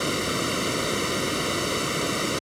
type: noise with comb filter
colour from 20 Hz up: pink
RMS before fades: -25 dBFS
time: 0-2.39 s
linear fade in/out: 5 ms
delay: 1.2 ms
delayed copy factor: -0.9
effects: high-pass 80 Hz 12 dB/octave + low-pass 8000 Hz 12 dB/octave